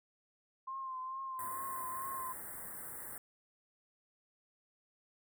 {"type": "tone with vibrato", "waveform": "sine", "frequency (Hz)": 1051, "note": "C6", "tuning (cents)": 7, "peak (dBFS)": -39, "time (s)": [0.67, 2.33], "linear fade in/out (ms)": 10, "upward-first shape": "triangle", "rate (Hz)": 2.3, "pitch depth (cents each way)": 43}
{"type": "band-stop noise", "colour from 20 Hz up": "white", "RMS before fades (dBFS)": -46, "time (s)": [1.39, 3.18], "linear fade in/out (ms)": 2, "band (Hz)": [2000, 8000], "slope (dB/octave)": 96}
{"effects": []}